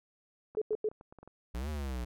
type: clicks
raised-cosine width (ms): 1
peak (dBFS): -37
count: 8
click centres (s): 0.55 / 0.732 / 0.915 / 1.011 / 1.125 / 1.187 / 1.23 / 1.276
type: tone bursts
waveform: sine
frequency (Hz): 429.2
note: A4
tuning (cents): -43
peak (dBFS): -28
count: 3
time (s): 0.57-0.888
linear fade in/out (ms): 2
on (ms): 46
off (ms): 90
type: exponential two-way sweep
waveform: square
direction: up then down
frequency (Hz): 55.6 to 77.78 to 58.6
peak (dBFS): -35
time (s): 1.54-2.05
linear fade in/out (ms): 10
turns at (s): 1.69
effects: none